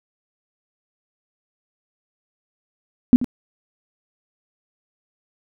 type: tone with echo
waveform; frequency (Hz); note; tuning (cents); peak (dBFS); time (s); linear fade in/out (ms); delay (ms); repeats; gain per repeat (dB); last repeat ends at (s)
sine; 246.9; B3; 0; -5; 3.13-3.16; 0; 84; 1; -14; 3.244
effects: none